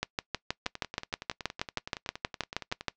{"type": "two click trains", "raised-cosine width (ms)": 0.2, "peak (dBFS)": [-11, -20], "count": [19, 24], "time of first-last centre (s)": [[0.03, 2.883], [0.66, 2.81]], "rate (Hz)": [6.31, 10.7], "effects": ["noise-tail reverb RT60 0.1 s tail -22 dB re dry", "low-pass 6000 Hz 12 dB/octave"]}